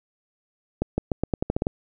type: accelerating click train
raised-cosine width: 2 ms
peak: -9 dBFS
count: 10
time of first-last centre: 0.82-1.669 s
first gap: 160 ms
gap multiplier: 0.86
effects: none